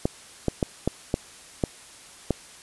clicks, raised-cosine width 2 ms, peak -8 dBFS, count 7, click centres 0.055 / 0.483 / 0.628 / 0.876 / 1.141 / 1.638 / 2.307 s, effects white hiss -47 dBFS RMS until 2.62 s + resampled to 24000 Hz

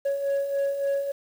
sine beating tone pair, 554 / 557.5 Hz, C#5 / C#5, -1 / +10 cents, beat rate 3.5 Hz, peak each -29 / -22 dBFS, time 0.05-1.12 s, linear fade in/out 10 ms, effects tanh soft clip ceiling -21 dBFS + 8-bit

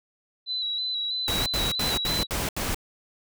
sine tone with vibrato, 3954 Hz, B7, 1 cent sharp, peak -26 dBFS, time 0.46-2.27 s, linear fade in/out 50 ms, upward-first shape square, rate 3.1 Hz, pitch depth 28 cents each way
pink noise bursts, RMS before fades -28 dBFS, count 6, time 1.28-2.745 s, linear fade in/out 0 ms, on 180 ms, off 77 ms
effects none

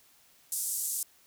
pink band-pass noise, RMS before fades -33 dBFS, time 0.52-1.03 s, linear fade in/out 2 ms, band 7400 to 13000 Hz, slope 24 dB/octave, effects white hiss -62 dBFS RMS until 1.26 s

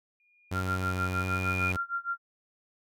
sine tone with exponential growth, 2429 Hz, D#7, 42 cents flat, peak -27 dBFS, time 0.2-1.72 s, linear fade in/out 1 ms, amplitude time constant 330 ms
sawtooth tone with vibrato, 92.5 Hz, F#2, in tune, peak -26 dBFS, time 0.51-1.77 s, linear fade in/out 10 ms, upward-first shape square, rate 1.4 Hz, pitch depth 9 cents each way
sine tone with tremolo, 1384 Hz, F6, 16 cents flat, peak -27 dBFS, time 0.53-2.18 s, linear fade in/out 50 ms, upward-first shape sine, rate 6.5 Hz, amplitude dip 95%
effects none

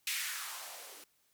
violet noise with band-pass filter sweep, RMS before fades -41 dBFS, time 0.07-1.04 s, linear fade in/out 2 ms, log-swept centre 2500 to 340 Hz, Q 2.4, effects white hiss -73 dBFS RMS until 1.33 s

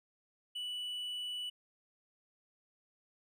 triangle tone, 2960 Hz, F#7, in tune, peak -36 dBFS, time 0.55-1.5 s, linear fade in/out 10 ms, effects none

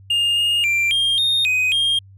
triangle tone with pitch steps, 2823 / 2842 / 2364 / 3215 / 3685 / 2507 / 3222 Hz, F7 / F7 / D7 / G7 / A#7 / D#7 / G7, +18 / +30 / +11 / +43 / -21 / +12 / +47 cents, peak -14 dBFS, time 0.1-1.99 s, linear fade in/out 5 ms, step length 270 ms, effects added 97 Hz sine -42 dBFS peak until 2.17 s

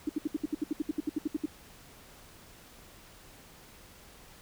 sine tone bursts, 302.4 Hz, D#4, 49 cents flat, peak -26 dBFS, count 16, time 0.07-1.458 s, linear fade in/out 5 ms, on 23 ms, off 68 ms, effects pink hiss -54 dBFS RMS until 4.41 s

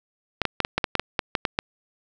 clicks, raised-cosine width 0.3 ms, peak -5 dBFS, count 12, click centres 0.417 / 0.453 / 0.603 / 0.649 / 0.78 / 0.842 / 0.953 / 0.996 / 1.192 / 1.352 / 1.452 / 1.589 s, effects none

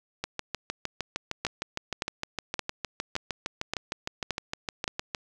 two click trains, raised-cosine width 0.2 ms, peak -13 / -11 dBFS, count 33 / 7, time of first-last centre 0.24-5.148 / 1.45-4.879 s, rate 6.52 / 1.75 Hz, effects none

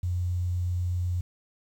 sine tone with quantisation, 89.2 Hz, F2, 37 cents sharp, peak -25 dBFS, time 0.03-1.21 s, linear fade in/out 5 ms, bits 9, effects none

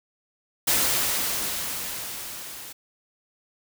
white noise with level ramp, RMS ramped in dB -21 to -40 dBFS, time 0.67-2.73 s, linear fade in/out 10 ms, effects none

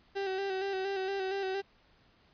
35% pulse tone with vibrato, 386.6 Hz, G4, 24 cents flat, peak -30 dBFS, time 0.15-1.62 s, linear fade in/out 20 ms, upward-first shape square, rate 4.3 Hz, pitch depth 35 cents each way, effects pink hiss -65 dBFS RMS until 2.33 s + resampled to 11025 Hz

